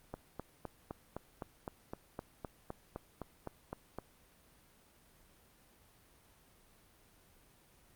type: click train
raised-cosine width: 1 ms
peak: -26 dBFS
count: 16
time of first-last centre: 0.14-3.986 s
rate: 3.9 Hz
effects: pink hiss -65 dBFS RMS until 7.95 s + Opus 32 kbps